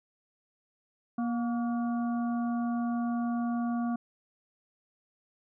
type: harmonic tone with a mistuned harmonic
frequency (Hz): 237.4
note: A#3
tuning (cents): +32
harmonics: 1 / 3 / 5 / 6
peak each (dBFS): -28 / -38 / -43 / -48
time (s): 1.18-3.96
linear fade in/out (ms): 5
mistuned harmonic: 5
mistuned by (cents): -64
effects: none